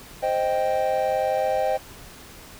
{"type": "chord", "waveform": "triangle", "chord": "C minor", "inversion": "none", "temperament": "equal", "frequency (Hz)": [523.3, 622.3, 784], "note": ["C5", "Eb5", "G5"], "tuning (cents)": [0, 0, 0], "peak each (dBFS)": -23, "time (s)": [0.22, 1.78], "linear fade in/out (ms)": 20, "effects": ["pink hiss -44 dBFS RMS until 2.59 s"]}